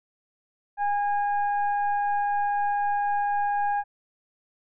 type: tone with frequency modulation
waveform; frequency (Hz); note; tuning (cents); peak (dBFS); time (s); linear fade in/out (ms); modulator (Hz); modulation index
sine; 817; G#5; -29; -22; 0.77-3.84; 50; 819; 0.51
effects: none